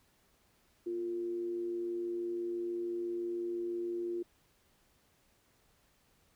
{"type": "tone with amplitude modulation", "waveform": "sine", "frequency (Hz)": 349.2, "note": "F4", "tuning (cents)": 0, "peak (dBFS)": -32, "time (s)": [0.86, 4.23], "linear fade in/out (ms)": 10, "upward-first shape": "sine", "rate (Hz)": 106, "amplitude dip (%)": 35, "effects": ["pink hiss -70 dBFS RMS until 6.35 s"]}